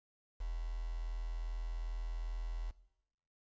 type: tone with quantisation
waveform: sine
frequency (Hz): 41.25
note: E1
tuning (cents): +2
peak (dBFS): -36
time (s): 0.4-2.71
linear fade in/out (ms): 10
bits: 9
effects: noise-tail reverb RT60 0.9 s tail -19 dB re dry + resampled to 16000 Hz